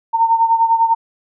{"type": "beating tone pair", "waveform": "sine", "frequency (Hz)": [910, 920], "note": ["A#5", "A#5"], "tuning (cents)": [-42, -23], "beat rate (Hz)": 10, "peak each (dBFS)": [-12, -17], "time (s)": [0.13, 0.95], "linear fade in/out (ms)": 20, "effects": []}